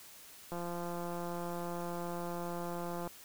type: click train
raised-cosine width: 1 ms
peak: -27 dBFS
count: 443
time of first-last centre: 0.52-3.075 s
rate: 173 Hz
effects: white hiss -54 dBFS RMS until 3.24 s